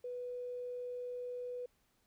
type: tone with tanh clipping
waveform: triangle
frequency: 493.2 Hz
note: B4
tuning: 2 cents flat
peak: -39 dBFS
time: 0.04-1.66 s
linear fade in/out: 5 ms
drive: 3 dB
effects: pink hiss -75 dBFS RMS until 2.06 s